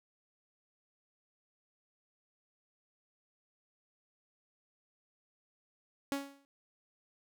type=tone with exponential decay; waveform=sawtooth; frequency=278.4 Hz; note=C#4; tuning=8 cents sharp; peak=-26 dBFS; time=6.12-6.45 s; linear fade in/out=0 ms; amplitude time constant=70 ms; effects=none